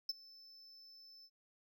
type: tone with ADSR envelope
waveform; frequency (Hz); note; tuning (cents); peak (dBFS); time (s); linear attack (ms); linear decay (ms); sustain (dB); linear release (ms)
triangle; 5274; E8; 0; -31; 0.09-1.3; 4; 26; -24; 55
effects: none